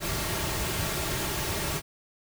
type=noise with comb filter; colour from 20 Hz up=pink; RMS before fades=-30 dBFS; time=0-1.82 s; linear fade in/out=50 ms; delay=4 ms; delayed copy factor=-0.5; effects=none